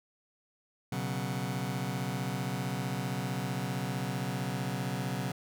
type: chord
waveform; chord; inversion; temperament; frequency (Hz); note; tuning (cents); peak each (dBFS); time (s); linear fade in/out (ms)
sawtooth; B suspended second; none; just; 123.47 / 138.9 / 185.21; B2 / C#3 / F#3; 0 / +4 / +2; -32; 0.92-5.32; 5
effects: none